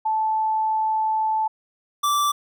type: tone pair in turn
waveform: sine / square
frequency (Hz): 874 / 1166.7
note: A5 / D6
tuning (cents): -12 / -12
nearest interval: perfect fourth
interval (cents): 500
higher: second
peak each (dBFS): -19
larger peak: neither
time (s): 0.05-1.48 / 2.03-2.32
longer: first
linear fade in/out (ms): 10
effects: none